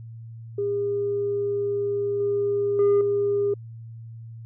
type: tone with level steps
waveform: sine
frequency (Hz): 404.8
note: G#4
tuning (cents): -44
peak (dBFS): -22 / -20 / -13 / -19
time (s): 0.58-3.54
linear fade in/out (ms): 5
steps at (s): 2.2 / 2.79 / 3.01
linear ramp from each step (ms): 2
effects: tanh soft clip ceiling -15 dBFS + added 114 Hz sine -37 dBFS peak until 4.45 s